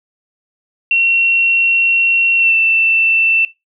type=tone with pitch glide; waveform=sine; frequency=2728 to 2675 Hz; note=F7 to E7; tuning=-41 to +25 cents; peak=-9 dBFS; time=0.91-3.45 s; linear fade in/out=2 ms; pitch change=-34 cents; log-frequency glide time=2.37-2.55 s; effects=noise-tail reverb RT60 0.2 s tail -18 dB re dry